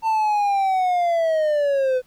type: linear sweep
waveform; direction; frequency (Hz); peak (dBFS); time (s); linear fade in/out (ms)
triangle; down; 900 to 499.8; -15; 0.02-2.02; 50
effects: pink hiss -59 dBFS RMS until 2.06 s